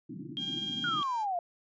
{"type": "band-pass noise", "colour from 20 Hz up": "white", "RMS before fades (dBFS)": -42, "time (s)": [0.09, 1.02], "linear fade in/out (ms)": 5, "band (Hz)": [120, 340], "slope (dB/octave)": 96}
{"type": "tone with pitch glide", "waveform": "5% pulse", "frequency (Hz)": [796, 791], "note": ["G5", "G5"], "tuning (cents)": [26, 15], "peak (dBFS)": -37, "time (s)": [0.37, 1.26], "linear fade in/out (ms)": 50, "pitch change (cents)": -11, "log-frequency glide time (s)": [0.57, 1.04]}
{"type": "tone with tremolo", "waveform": "sine", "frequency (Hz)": 3227, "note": "G7", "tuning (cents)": 50, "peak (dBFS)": -31, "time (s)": [0.37, 1.03], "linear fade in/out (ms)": 0, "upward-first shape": "sine", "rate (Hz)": 20, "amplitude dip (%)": 45}
{"type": "exponential sweep", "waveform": "sine", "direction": "down", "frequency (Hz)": [1480, 677], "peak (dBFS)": -29, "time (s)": [0.84, 1.39], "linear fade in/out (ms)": 2}
{"effects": ["resampled to 16000 Hz"]}